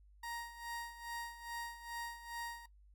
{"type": "tone with tremolo", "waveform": "30% pulse", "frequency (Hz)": 938, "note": "A#5", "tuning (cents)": 11, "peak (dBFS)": -38, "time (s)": [0.23, 2.66], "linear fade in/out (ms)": 5, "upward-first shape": "sine", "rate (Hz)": 2.4, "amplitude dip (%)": 75, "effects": ["noise-tail reverb RT60 0.1 s tail -17 dB re dry", "added 50 Hz sine -60 dBFS peak until 2.94 s"]}